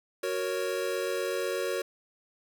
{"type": "chord", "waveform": "square", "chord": "F# major", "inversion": "none", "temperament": "equal", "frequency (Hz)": [370, 466.2, 554.4], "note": ["F#4", "A#4", "C#5"], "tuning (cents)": [0, 0, 0], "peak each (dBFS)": -34, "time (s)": [0.23, 1.82], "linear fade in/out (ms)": 5, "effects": []}